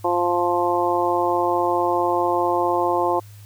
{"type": "harmonic tone", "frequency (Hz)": 175.4, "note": "F3", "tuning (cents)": 8, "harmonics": [2, 3, 4, 5, 6], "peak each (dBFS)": [-23, -25, -24, -23, -25], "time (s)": [0.04, 3.2], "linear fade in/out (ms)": 10, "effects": ["added 103 Hz sine -40 dBFS peak until 3.45 s", "white hiss -52 dBFS RMS until 3.45 s"]}